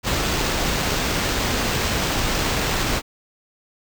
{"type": "noise with sample-and-hold", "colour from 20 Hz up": "pink", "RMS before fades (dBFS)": -22, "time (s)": [0.03, 3.02], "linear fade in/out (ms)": 50, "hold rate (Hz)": 11025, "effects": []}